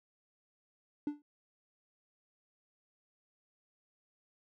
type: tone with exponential decay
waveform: triangle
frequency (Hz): 293.7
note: D4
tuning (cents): 0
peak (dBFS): -26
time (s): 1.07-1.22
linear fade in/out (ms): 2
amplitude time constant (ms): 31
effects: tanh soft clip ceiling -24 dBFS